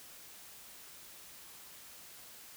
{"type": "silence", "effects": ["white hiss -53 dBFS RMS until 2.56 s"]}